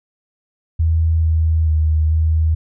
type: tone with pitch steps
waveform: sine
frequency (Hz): 81.1 / 80.2 / 78.1 / 79.6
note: E2 / E2 / D#2 / D#2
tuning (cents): -28 / -47 / +7 / +40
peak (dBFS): -12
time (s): 0.79-2.55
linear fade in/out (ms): 10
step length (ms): 440
effects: none